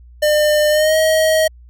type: tone with pitch glide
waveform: square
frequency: 602 to 632.7 Hz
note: D5 to D#5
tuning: +43 to +29 cents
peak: -12 dBFS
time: 0.22-1.48 s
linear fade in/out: 10 ms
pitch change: +86 cents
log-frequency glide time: 0.7-0.97 s
effects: added 60 Hz sine -39 dBFS peak until 1.69 s